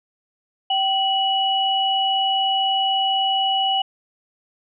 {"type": "tone pair together", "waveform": "sine", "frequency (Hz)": [773.8, 2934], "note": ["G5", "F#7"], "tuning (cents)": [-23, -15], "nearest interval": "octave + major seventh", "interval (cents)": 2308, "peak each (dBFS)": -20, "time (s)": [0.7, 3.82], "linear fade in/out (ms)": 5, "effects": []}